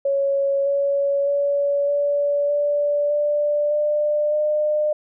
sine tone with pitch steps, 554.4 / 561.2 / 568 / 574.9 / 582 / 589.1 / 596.3 / 603.5 Hz, C#5 / C#5 / C#5 / D5 / D5 / D5 / D5 / D5, 0 / +21 / +42 / -37 / -16 / +5 / +26 / +47 cents, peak -17 dBFS, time 0.05-4.93 s, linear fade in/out 5 ms, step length 610 ms, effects none

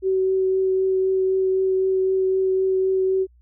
sine tone with vibrato, 378.7 Hz, F#4, 40 cents sharp, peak -17 dBFS, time 0.02-3.27 s, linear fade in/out 50 ms, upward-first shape triangle, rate 3.9 Hz, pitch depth 11 cents each way, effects added 60 Hz sine -51 dBFS peak until 3.41 s

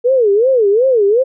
sine tone with vibrato, 460 Hz, A#4, 23 cents flat, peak -8 dBFS, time 0.04-1.24 s, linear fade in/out 20 ms, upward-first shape sine, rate 2.7 Hz, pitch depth 260 cents each way, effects none

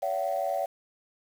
sine tone cluster, 565 / 673 / 758 Hz, C#5 / E5 / F#5, +33 / +36 / +42 cents, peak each -30 dBFS, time 0.02-0.66 s, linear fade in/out 10 ms, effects tanh soft clip ceiling -19 dBFS + 8-bit

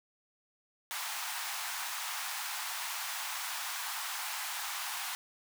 pink high-pass noise, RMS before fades -38 dBFS, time 0.91-5.15 s, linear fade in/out 0 ms, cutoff 780 Hz, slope 48 dB/octave, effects none

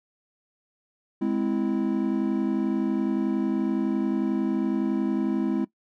triangle chord, Ab augmented, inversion none, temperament equal with one note detuned, 207.7 / 259.2 / 329.6 Hz, Ab3 / C4 / E4, 0 / -16 / 0 cents, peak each -25 dBFS, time 1.21-5.65 s, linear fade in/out 10 ms, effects noise-tail reverb RT60 0.1 s tail -18 dB re dry

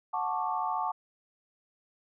sine chord, D major seventh, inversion first, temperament just, 734.2 / 881 / 1101.2 / 1174.7 Hz, F#5 / A5 / C#6 / D6, -14 / +2 / -12 / 0 cents, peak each -34 / -32 / -35 / -36 dBFS, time 0.13-0.92 s, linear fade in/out 10 ms, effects none

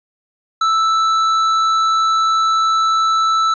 sine tone with hard clipping, 1318.5 Hz, E6, in tune, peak -14 dBFS, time 0.61-3.54 s, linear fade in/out 5 ms, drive 8 dB, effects resampled to 16000 Hz

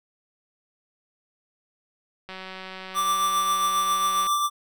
click train, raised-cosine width 0.3 ms, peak -22 dBFS, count 373, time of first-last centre 2.29-4.269 s, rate 188 Hz
square tone with tremolo, 1174.7 Hz, D6, in tune, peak -20 dBFS, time 2.94-4.5 s, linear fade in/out 50 ms, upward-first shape triangle, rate 7.4 Hz, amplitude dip 40%
effects none

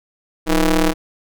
sawtooth ring-modulated tone, 164.81 Hz, E3, in tune, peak -6 dBFS, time 0.46-0.94 s, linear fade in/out 50 ms, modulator 146 Hz, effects none

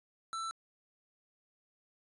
square tone, 1331 Hz, E6, 16 cents sharp, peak -37 dBFS, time 0.33-0.51 s, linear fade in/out 0 ms, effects resampled to 24000 Hz

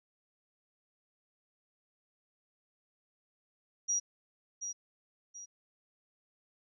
sine tone with echo, 5750 Hz, F8, 50 cents sharp, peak -28 dBFS, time 3.88-4 s, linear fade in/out 20 ms, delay 730 ms, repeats 2, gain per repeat -8 dB, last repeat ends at 5.46 s, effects none

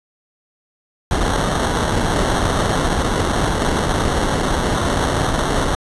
pink noise with sample-and-hold, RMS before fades -18 dBFS, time 1.11-5.75 s, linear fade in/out 2 ms, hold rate 2450 Hz, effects resampled to 24000 Hz

